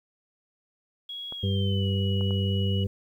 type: tone with pitch glide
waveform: sine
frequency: 3322 to 2926 Hz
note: G#7 to F#7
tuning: 0 to -20 cents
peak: -34 dBFS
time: 1.09-2.84 s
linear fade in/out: 5 ms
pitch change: -220 cents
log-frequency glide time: 1.35-1.88 s
type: clicks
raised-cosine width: 1 ms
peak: -27 dBFS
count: 3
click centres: 1.324 / 2.21 / 2.308 s
type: harmonic tone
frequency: 98 Hz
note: G2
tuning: in tune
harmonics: 1 / 2 / 4 / 5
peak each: -24 / -30 / -36 / -38 dBFS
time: 1.43-2.87 s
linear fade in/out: 5 ms
effects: 10-bit